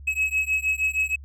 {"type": "beating tone pair", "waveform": "triangle", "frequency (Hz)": [2563, 2569.4], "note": ["E7", "E7"], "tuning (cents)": [-49, -45], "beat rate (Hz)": 6.4, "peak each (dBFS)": -23, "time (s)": [0.07, 1.16], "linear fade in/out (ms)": 10, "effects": ["added 70 Hz sine -39 dBFS peak until 1.24 s"]}